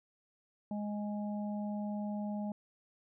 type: harmonic tone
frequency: 207.7 Hz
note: G#3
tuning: in tune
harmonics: 1 / 3 / 4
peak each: -35 / -45 / -47 dBFS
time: 0.71-2.52 s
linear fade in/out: 2 ms
effects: none